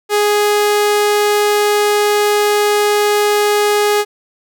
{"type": "tone", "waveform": "sawtooth", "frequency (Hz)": 415.3, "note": "G#4", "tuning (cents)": 0, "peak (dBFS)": -7, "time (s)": [0.09, 4.05], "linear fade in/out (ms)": 50, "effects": []}